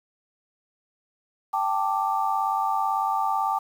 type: chord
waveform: sine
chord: G suspended second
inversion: none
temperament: just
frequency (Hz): 784 / 882 / 1176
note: G5 / A5 / D6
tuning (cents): 0 / +4 / +2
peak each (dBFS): -26 / -26 / -27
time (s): 1.53-3.59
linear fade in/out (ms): 10
effects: 8-bit